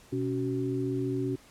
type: tone cluster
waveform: sine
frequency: 126 / 279.7 / 374.6 Hz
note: B2 / C#4 / F#4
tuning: +35 / +16 / +21 cents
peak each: -33 / -31 / -32 dBFS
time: 0.12-1.36 s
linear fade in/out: 10 ms
effects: pink hiss -56 dBFS RMS until 1.5 s + low-pass 12000 Hz 12 dB/octave